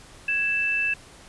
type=tone pair together; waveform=sine; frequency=1661.2 / 2647 Hz; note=G#6 / E7; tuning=0 / +7 cents; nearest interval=minor sixth; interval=807 cents; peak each=-29 / -22 dBFS; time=0.28-0.94 s; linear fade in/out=5 ms; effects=pink hiss -48 dBFS RMS until 1.28 s + resampled to 24000 Hz